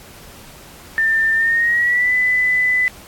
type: tone with pitch glide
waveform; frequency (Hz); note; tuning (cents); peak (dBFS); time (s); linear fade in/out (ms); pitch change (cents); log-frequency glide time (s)
sine; 1792 to 1999.9; A6 to B6; +31 to +21; -13; 0.98-2.88; 0; +190; 1.34-2.13
effects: pink hiss -41 dBFS RMS until 3.07 s + AAC 64 kbps